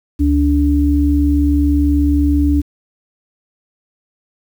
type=tone pair together; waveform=sine; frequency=71.58 / 290 Hz; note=D2 / D4; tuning=-44 / -22 cents; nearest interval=2 octaves; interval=2422 cents; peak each=-13 dBFS; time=0.19-2.62 s; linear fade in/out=20 ms; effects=7-bit